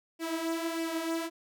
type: tone with flanger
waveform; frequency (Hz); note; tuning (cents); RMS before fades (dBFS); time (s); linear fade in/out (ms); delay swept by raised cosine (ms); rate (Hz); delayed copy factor
sawtooth; 328.8; E4; -4; -33; 0.19-1.3; 50; 0.37 to 5.97; 1.6; +0.55
effects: none